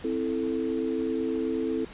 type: chord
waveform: sine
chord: A minor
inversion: first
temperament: equal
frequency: 261.6 / 329.6 / 440 Hz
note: C4 / E4 / A4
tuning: 0 / 0 / 0 cents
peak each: -30 dBFS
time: 0.04-1.85 s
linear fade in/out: 5 ms
effects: pink hiss -46 dBFS RMS until 1.93 s + resampled to 8000 Hz